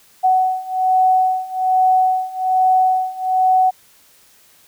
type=beating tone pair; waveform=sine; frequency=746 / 747.2 Hz; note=F#5 / F#5; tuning=+14 / +17 cents; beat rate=1.2 Hz; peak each=-17 / -15 dBFS; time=0.23-3.71 s; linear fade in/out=20 ms; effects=white hiss -51 dBFS RMS until 4.67 s